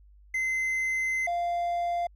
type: tone pair in turn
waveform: triangle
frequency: 2061 / 694.6 Hz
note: C7 / F5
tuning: -27 / -10 cents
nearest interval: octave + perfect fifth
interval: 1883 cents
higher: first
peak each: -24 dBFS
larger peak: neither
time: 0.34-1.27 / 1.27-2.07 s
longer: first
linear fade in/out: 5 ms
effects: added 50 Hz sine -52 dBFS peak until 2.15 s